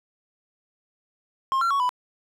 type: tone with pitch steps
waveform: triangle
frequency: 1066 / 1366 / 1114 / 994 Hz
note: C6 / F6 / C#6 / B5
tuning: +32 / -39 / +8 / +11 cents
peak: -18 dBFS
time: 1.52-1.892 s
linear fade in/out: 0 ms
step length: 93 ms
effects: none